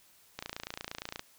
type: click train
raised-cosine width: 0.2 ms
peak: -20 dBFS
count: 24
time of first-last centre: 0.39-1.194 s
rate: 28.6 Hz
effects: white hiss -62 dBFS RMS until 1.38 s

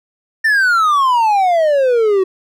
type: exponential sweep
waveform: triangle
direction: down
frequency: 1817 to 369.5 Hz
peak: -8 dBFS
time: 0.44-2.24 s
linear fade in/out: 10 ms
effects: none

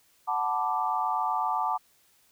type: chord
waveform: sine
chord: B minor seventh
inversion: second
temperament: equal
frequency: 740 / 880 / 987.8 / 1174.7 Hz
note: F#5 / A5 / B5 / D6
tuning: 0 / 0 / 0 / 0 cents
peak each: -31 / -29 / -34 / -30 dBFS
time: 0.27-1.78 s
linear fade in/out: 20 ms
effects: white hiss -64 dBFS RMS until 2.31 s

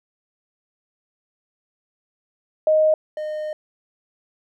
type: tone pair in turn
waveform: sine / triangle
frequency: 622.3 / 612.7 Hz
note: D#5 / D#5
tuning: 0 / -27 cents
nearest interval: unison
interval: 27 cents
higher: first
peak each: -13 / -23 dBFS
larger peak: first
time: 2.67-2.94 / 3.17-3.53 s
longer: second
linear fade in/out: 2 ms
effects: none

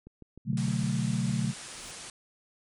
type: click train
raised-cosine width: 3 ms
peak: -34 dBFS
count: 10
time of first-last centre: 0.07-1.448 s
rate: 6.53 Hz
type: chord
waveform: sine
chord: B minor seventh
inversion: none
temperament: equal with one note detuned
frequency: 126.72 / 146.83 / 185 / 220 Hz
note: B2 / D3 / F#3 / A3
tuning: +45 / 0 / 0 / 0 cents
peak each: -31 / -32 / -32 / -32 dBFS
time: 0.45-1.54 s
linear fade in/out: 50 ms
type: low-pass noise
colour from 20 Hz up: white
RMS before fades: -44 dBFS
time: 0.57-2.1 s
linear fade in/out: 2 ms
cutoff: 10000 Hz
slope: 96 dB/octave
type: noise with exponential growth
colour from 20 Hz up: pink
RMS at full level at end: -49 dBFS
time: 1.45-1.91 s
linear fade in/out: 1 ms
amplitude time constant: 100 ms
effects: none

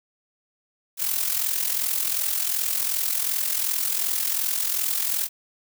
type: noise with amplitude modulation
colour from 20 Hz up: blue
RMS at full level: -22 dBFS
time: 0.97-5.29 s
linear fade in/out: 50 ms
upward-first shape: sine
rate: 42.7 Hz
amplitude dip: 65%
effects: none

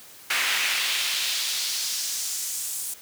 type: noise with high-pass filter sweep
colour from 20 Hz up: brown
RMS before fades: -27 dBFS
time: 0.3-2.94 s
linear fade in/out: 5 ms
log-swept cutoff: 2000 to 9200 Hz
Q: 1.5
effects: white hiss -47 dBFS RMS until 3.01 s + high-pass 80 Hz 12 dB/octave

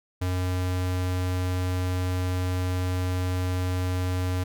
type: tone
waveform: square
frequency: 91.2 Hz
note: F#2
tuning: 24 cents flat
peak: -25 dBFS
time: 0.21-4.44 s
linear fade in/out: 10 ms
effects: none

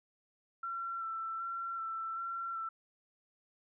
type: tone with vibrato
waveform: sine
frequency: 1347 Hz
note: E6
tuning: 37 cents sharp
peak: -36 dBFS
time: 0.63-2.69 s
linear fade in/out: 5 ms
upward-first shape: square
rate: 1.3 Hz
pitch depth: 17 cents each way
effects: none

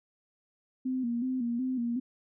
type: tone with vibrato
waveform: sine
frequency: 246.9 Hz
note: B3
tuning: in tune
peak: -28 dBFS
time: 0.85-2 s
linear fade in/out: 10 ms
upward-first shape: square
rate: 2.7 Hz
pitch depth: 76 cents each way
effects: none

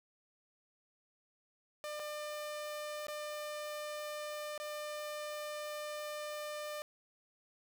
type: tone with dropouts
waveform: sawtooth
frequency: 599 Hz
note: D5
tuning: 34 cents sharp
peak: -36 dBFS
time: 1.84-6.82 s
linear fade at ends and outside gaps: 0 ms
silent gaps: 1.995-1.999 / 3.068-3.083 / 4.578-4.6 s
effects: none

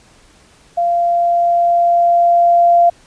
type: tone with level ramp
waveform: sine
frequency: 691 Hz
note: F5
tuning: 19 cents flat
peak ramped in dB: -12 to -6 dBFS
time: 0.77-2.9 s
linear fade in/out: 10 ms
effects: pink hiss -48 dBFS RMS until 3.06 s + resampled to 22050 Hz

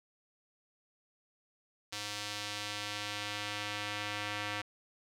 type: tone with band-pass filter sweep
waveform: square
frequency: 103.83 Hz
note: G#2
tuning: in tune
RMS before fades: -39 dBFS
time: 1.92-4.62 s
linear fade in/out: 10 ms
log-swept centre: 4600 to 2300 Hz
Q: 1
effects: none

